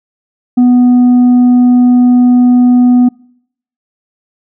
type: tone with tanh clipping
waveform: sine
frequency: 246.9 Hz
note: B3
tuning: in tune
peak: -4 dBFS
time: 0.57-3.09 s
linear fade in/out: 10 ms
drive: 3 dB
effects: noise-tail reverb RT60 0.7 s tail -26 dB re dry